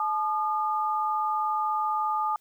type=tone pair together; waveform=sine; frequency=861 / 1215.7 Hz; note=A5 / D#6; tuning=-38 / -41 cents; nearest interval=tritone; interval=597 cents; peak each=-27 dBFS; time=0-2.36 s; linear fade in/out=2 ms; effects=white hiss -66 dBFS RMS until 2.4 s